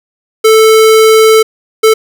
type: tone bursts at uneven times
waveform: square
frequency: 440 Hz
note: A4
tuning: in tune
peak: -3 dBFS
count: 2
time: 0.44-1.43 / 1.83-1.94 s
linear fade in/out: 10 ms
effects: none